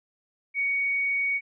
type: tone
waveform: sine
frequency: 2238 Hz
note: C#7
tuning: 16 cents sharp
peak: -23 dBFS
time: 0.54-1.41 s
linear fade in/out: 50 ms
effects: none